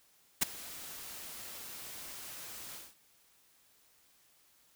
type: noise with ADSR envelope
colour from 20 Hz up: white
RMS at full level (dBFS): -25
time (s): 0.41-2.95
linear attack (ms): 16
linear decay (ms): 11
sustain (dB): -21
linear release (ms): 210
effects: white hiss -67 dBFS RMS until 4.75 s